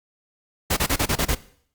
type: noise bursts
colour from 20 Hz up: pink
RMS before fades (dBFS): -21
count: 7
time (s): 0.7-1.35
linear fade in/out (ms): 10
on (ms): 68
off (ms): 29
effects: noise-tail reverb RT60 0.6 s tail -18 dB re dry + Opus 48 kbps